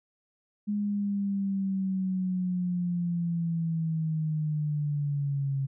sine linear sweep, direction down, 207.7 to 135.6 Hz, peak -26 dBFS, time 0.67-5.67 s, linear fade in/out 20 ms, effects none

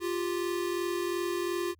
square tone pair together, 349.2 / 392 Hz, F4 / G4, 0 / 0 cents, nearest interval major second, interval 200 cents, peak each -31 / -36 dBFS, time 0-1.75 s, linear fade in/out 50 ms, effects added 82 Hz sine -60 dBFS peak until 1.79 s

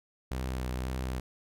sawtooth tone with vibrato, 63.6 Hz, C2, 48 cents flat, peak -28 dBFS, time 0.31-1.2 s, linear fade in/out 5 ms, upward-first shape triangle, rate 1.9 Hz, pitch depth 26 cents each way, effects none

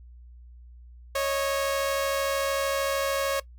sawtooth tone pair together, 551 / 624.2 Hz, C#5 / D#5, -11 / +5 cents, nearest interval major second, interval 216 cents, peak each -21 / -30 dBFS, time 1.15-3.4 s, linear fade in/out 5 ms, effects noise-tail reverb RT60 0.1 s tail -19 dB re dry + added 60 Hz sine -45 dBFS peak until 3.58 s

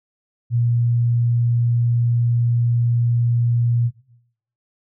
sine tone, 118.9 Hz, A#2, 35 cents sharp, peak -15 dBFS, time 0.5-3.91 s, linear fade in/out 50 ms, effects noise-tail reverb RT60 0.8 s tail -19 dB re dry

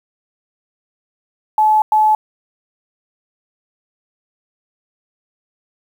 sine tone bursts at uneven times, 860 Hz, A5, 40 cents flat, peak -9 dBFS, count 2, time 1.58-1.82 / 1.92-2.15 s, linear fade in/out 2 ms, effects 7-bit

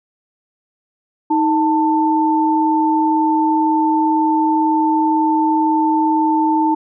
sine tone pair together, 314.5 / 889 Hz, D#4 / A5, +19 / +18 cents, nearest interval octave + tritone, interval 1799 cents, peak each -15 dBFS, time 1.3-6.75 s, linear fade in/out 10 ms, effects none

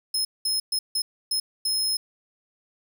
sawtooth tone bursts at uneven times, 5160 Hz, E8, 38 cents flat, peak -20 dBFS, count 6, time 0.14-0.25 / 0.45-0.6 / 0.72-0.79 / 0.95-1.02 / 1.31-1.4 / 1.65-1.97 s, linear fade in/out 5 ms, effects none

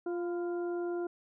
harmonic tone with a mistuned harmonic, 349.2 Hz, F4, in tune, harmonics 1 / 2 / 3 / 4, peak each -32 / -43 / -53 / -49 dBFS, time 0.06-1.07 s, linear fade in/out 5 ms, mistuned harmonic 3, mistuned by -50 cents, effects none

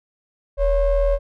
triangle ring-modulated tone, 260.5 Hz, C4, 7 cents flat, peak -10 dBFS, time 0.57-1.19 s, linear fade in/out 50 ms, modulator 301 Hz, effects none

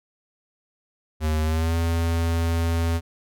square tone with pitch glide, 77.78 to 83.36 Hz, D#2 to E2, 0 to +20 cents, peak -21 dBFS, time 1.2-3.01 s, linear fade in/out 50 ms, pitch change +120 cents, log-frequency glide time 1.42-1.76 s, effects none

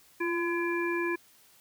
harmonic tone with a mistuned harmonic, 338.6 Hz, E4, 46 cents sharp, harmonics 1 / 3 / 5 / 7, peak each -29 / -36 / -35 / -36 dBFS, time 0.2-1.16 s, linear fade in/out 10 ms, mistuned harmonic 1, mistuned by +32 cents, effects white hiss -60 dBFS RMS until 1.6 s

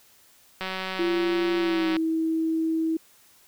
click train, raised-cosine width 0.3 ms, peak -15 dBFS, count 256, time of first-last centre 0.61-1.966 s, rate 188 Hz
sine tone with pitch glide, 343.9 to 322.7 Hz, F4 to E4, -27 to -37 cents, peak -22 dBFS, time 0.99-2.97 s, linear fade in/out 5 ms, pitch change -110 cents, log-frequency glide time 1.57-1.9 s
effects white hiss -57 dBFS RMS until 3.47 s

